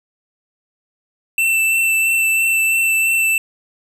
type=tone with vibrato; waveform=square; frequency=2671 Hz; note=E7; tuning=22 cents sharp; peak=-14 dBFS; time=1.38-3.38 s; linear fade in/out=2 ms; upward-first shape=sine; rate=3 Hz; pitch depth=12 cents each way; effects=none